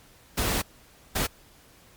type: noise bursts at uneven times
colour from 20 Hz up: pink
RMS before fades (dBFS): -26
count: 2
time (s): 0.37-0.62 / 1.15-1.27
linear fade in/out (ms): 10
effects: pink hiss -55 dBFS RMS until 1.96 s + MP3 96 kbps